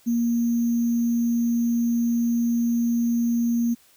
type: tone with sample-and-hold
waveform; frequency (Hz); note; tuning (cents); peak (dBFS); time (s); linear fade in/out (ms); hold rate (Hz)
sine; 235.1; A#3; +15; -19; 0.06-3.75; 20; 6300
effects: white hiss -57 dBFS RMS until 3.96 s